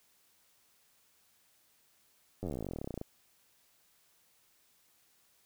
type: slowing click train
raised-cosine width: 2 ms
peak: -25 dBFS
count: 29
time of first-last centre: 2.43-3.014 s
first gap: 10 ms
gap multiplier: 1.05
effects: white hiss -69 dBFS RMS until 5.45 s